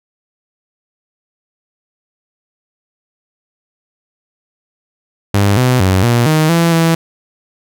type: tone with pitch steps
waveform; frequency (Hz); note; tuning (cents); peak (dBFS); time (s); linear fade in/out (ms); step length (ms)
sawtooth; 100.5 / 126.4 / 94.1 / 119.3 / 156 / 167.9 / 164.8; G2 / B2 / F#2 / A#2 / D#3 / E3 / E3; +44 / +41 / +30 / +41 / +5 / +32 / 0; -5; 5.34-6.95; 5; 230
effects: none